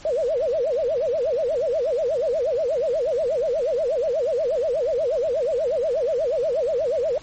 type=tone with vibrato; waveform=sine; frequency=554.4 Hz; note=C#5; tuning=in tune; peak=-19 dBFS; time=0.05-7.18 s; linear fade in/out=2 ms; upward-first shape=sine; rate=8.3 Hz; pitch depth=290 cents each way; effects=pink hiss -45 dBFS RMS until 7.22 s + MP3 32 kbps